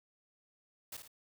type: noise with echo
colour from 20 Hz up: white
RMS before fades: -44 dBFS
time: 0.92-0.97 s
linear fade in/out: 5 ms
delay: 54 ms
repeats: 2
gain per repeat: -6 dB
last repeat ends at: 1.078 s
effects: none